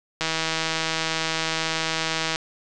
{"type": "click train", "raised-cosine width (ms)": 0.2, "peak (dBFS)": -7, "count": 347, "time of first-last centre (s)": [0.21, 2.359], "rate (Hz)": 161, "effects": ["resampled to 22050 Hz"]}